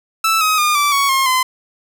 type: tone with pitch steps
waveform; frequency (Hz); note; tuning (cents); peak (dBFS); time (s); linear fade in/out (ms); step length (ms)
sawtooth; 1318.5 / 1264.8 / 1213.3 / 1163.8 / 1116.4 / 1071 / 1027.3; E6 / D#6 / D#6 / D6 / C#6 / C6 / C6; 0 / +28 / -44 / -16 / +12 / +40 / -32; -9; 0.24-1.43; 5; 170
effects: none